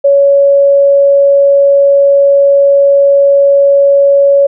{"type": "tone", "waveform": "sine", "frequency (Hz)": 560, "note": "C#5", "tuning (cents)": 18, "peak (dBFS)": -3, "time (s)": [0.04, 4.47], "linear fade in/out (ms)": 10, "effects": []}